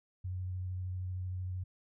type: tone with vibrato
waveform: sine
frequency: 91.8 Hz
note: F#2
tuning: 13 cents flat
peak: -35 dBFS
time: 0.24-1.64 s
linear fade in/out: 10 ms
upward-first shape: sine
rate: 13 Hz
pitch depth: 15 cents each way
effects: none